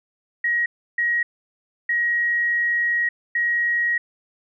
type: tone bursts at uneven times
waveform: sine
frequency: 1895 Hz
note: A#6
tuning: 28 cents sharp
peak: -18 dBFS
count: 4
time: 0.44-0.66 / 0.98-1.23 / 1.89-3.09 / 3.35-3.98 s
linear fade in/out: 5 ms
effects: none